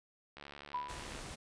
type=click train; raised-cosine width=0.3 ms; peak=-32 dBFS; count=60; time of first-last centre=0.37-1.191 s; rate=71.9 Hz
type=tone with exponential decay; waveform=sine; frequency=987.8 Hz; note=B5; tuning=in tune; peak=-32 dBFS; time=0.74-1.18 s; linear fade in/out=5 ms; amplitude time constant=94 ms
type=noise; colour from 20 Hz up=pink; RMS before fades=-46 dBFS; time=0.88-1.36 s; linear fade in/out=20 ms
effects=resampled to 22050 Hz